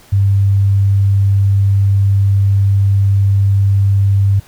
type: tone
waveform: sine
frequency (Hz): 98.9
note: G2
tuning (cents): +16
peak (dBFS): -8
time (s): 0.12-4.4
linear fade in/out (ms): 10
effects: pink hiss -44 dBFS RMS until 4.47 s